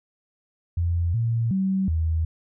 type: tone with pitch steps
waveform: sine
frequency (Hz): 85.6 / 115.4 / 191.3 / 80.7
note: F2 / A#2 / G3 / E2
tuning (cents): -34 / -17 / -42 / -36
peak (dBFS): -20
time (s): 0.77-2.25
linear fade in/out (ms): 5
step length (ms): 370
effects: none